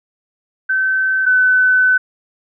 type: tone pair in turn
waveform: sine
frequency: 1536 / 1509.6 Hz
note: G6 / F#6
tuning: -36 / +34 cents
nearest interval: unison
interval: 30 cents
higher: first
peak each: -13 / -9 dBFS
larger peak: second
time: 0.69-1.26 / 1.26-1.98 s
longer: second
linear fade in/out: 10 ms
effects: none